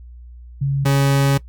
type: tone pair in turn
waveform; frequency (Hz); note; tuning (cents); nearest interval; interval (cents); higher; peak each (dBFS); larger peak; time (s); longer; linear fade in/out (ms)
sine / 40% pulse; 138.59 / 138.59; C#3 / C#3; 0 / 0; unison; 0; neither; -16 / -12; second; 0.61-0.85 / 0.85-1.38; second; 10
effects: noise-tail reverb RT60 0.1 s tail -20 dB re dry + added 60 Hz sine -36 dBFS peak until 1.48 s